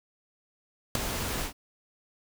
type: noise with ADSR envelope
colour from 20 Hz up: pink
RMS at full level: -21 dBFS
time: 0.95-1.53 s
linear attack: 3 ms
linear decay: 5 ms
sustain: -11 dB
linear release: 93 ms
effects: none